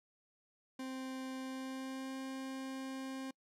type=tone with pitch glide; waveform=40% pulse; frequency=261.6 to 265.3 Hz; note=C4 to C4; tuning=0 to +24 cents; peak=-40 dBFS; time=0.79-3.31 s; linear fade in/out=5 ms; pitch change=+24 cents; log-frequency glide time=1.37-2.16 s; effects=noise-tail reverb RT60 0.1 s tail -26 dB re dry + low-pass 11000 Hz 12 dB/octave